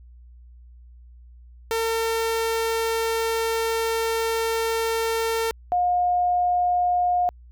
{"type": "tone pair in turn", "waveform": ["sawtooth", "sine"], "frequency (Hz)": [453, 714.7], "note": ["A#4", "F5"], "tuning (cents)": [-50, 40], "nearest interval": "minor sixth", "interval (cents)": 790, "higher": "second", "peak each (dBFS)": -18, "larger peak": "neither", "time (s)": [[1.71, 5.51], [5.72, 7.29]], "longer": "first", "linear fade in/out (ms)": 0, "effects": ["added 60 Hz sine -44 dBFS peak until 7.51 s"]}